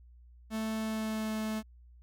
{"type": "tone with pitch glide", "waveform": "45% pulse", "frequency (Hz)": [220, 217.5], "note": ["A3", "A3"], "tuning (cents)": [0, -20], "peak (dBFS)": -32, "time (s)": [0.5, 1.63], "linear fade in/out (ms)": 50, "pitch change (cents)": -20, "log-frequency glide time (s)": [0.75, 1.33], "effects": ["added 60 Hz sine -53 dBFS peak until 2.02 s"]}